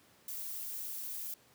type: noise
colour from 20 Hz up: violet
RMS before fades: -41 dBFS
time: 0.28-1.34 s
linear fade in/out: 2 ms
effects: pink hiss -64 dBFS RMS until 1.54 s + high-pass 100 Hz 12 dB/octave